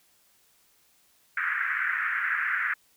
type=band-pass noise; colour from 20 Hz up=pink; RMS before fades=-28 dBFS; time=1.37-2.74 s; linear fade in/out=5 ms; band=1400 to 2000 Hz; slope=48 dB/octave; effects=white hiss -64 dBFS RMS until 2.96 s